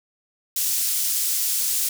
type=high-pass noise; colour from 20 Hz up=pink; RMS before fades=-23 dBFS; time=0.56-1.89 s; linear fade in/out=5 ms; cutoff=6800 Hz; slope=12 dB/octave; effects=none